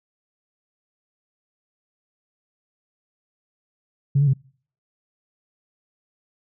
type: tone with pitch steps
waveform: sine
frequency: 139.2 / 144.2 / 134.1 Hz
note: C#3 / D3 / C3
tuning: +8 / -31 / +43 cents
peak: -13 dBFS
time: 4.15-4.336 s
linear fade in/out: 10 ms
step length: 62 ms
effects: noise-tail reverb RT60 0.5 s tail -25 dB re dry + tanh soft clip ceiling -9 dBFS